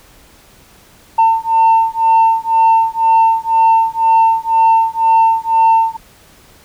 sine beating tone pair, 900 / 902 Hz, A5 / A5, +39 / +43 cents, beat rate 2 Hz, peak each -10 dBFS, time 1.18-5.97 s, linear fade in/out 10 ms, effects tanh soft clip ceiling -4 dBFS + pink hiss -45 dBFS RMS until 6.64 s

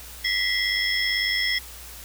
sine tone cluster, 1949 / 2047 / 3317 / 5290 Hz, B6 / C7 / G#7 / E8, -23 / -38 / -3 / +5 cents, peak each -27 dBFS, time 0.24-1.59 s, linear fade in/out 10 ms, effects added 60 Hz sine -44 dBFS peak until 2.04 s + white hiss -42 dBFS RMS until 2.04 s

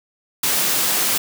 white high-pass noise, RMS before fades -19 dBFS, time 0.43-1.18 s, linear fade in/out 5 ms, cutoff 130 Hz, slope 12 dB/octave, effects none

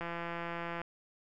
click train, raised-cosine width 0.5 ms, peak -24 dBFS, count 138, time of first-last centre 0.01-0.816 s, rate 170 Hz, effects none

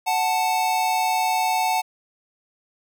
square tone pair together, 740 / 880 Hz, F#5 / A5, 0 / 0 cents, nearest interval minor third, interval 300 cents, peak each -23 / -23 dBFS, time 0.06-1.82 s, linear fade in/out 20 ms, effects none

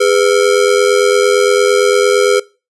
square ring-modulated tone, 453.6 Hz, A#4, 47 cents flat, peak -6 dBFS, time 0-2.4 s, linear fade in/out 10 ms, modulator 44.4 Hz, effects noise-tail reverb RT60 0.3 s tail -22 dB re dry + resampled to 24000 Hz

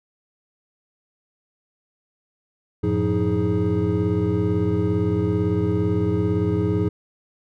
triangle tone cluster, 92.8 / 110.6 / 176.1 / 315.3 / 416.1 Hz, F#2 / A2 / F3 / D#4 / G#4, +6 / +9 / +15 / +23 / +3 cents, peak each -23 dBFS, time 2.83-6.89 s, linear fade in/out 10 ms, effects none

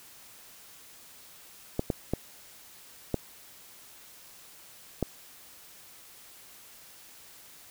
clicks, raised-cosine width 2 ms, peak -13 dBFS, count 5, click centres 1.794 / 1.902 / 2.136 / 3.143 / 5.027 s, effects white hiss -52 dBFS RMS until 7.7 s

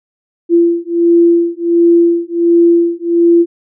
sine beating tone pair, 340 / 341.4 Hz, F4 / F4, -46 / -39 cents, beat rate 1.4 Hz, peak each -10 dBFS, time 0.49-3.46 s, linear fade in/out 50 ms, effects none

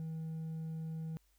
sine tone with hard clipping, 160.4 Hz, E3, 47 cents flat, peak -39 dBFS, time 0-1.17 s, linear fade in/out 0 ms, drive 2 dB, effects added 50 Hz sine -70 dBFS peak until 1.38 s + white hiss -75 dBFS RMS until 1.38 s

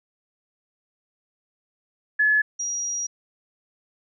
sine tone pair in turn, 1710 / 5738 Hz, A6 / F8, -50 / +46 cents, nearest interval octave + major sixth, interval 2096 cents, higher second, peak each -16 / -25 dBFS, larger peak first, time 2.19-2.42 / 2.59-3.07 s, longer second, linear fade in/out 10 ms, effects none

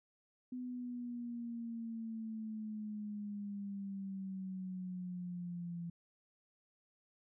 sine exponential sweep, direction down, 251.9 to 169.9 Hz, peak -40 dBFS, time 0.52-5.9 s, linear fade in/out 5 ms, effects none

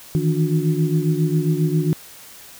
sine tone cluster, 155.2 / 162.6 / 293.1 / 361.3 Hz, D#3 / E3 / D4 / F#4, -4 / -23 / -3 / -41 cents, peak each -19 / -21 / -26 / -25 dBFS, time 0.15-1.93 s, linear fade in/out 0 ms, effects white hiss -42 dBFS RMS until 2.59 s

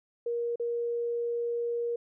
sine tone with dropouts, 472.3 Hz, A#4, 23 cents sharp, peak -28 dBFS, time 0.26-1.96 s, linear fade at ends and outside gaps 5 ms, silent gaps 0.558-0.597 s, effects none

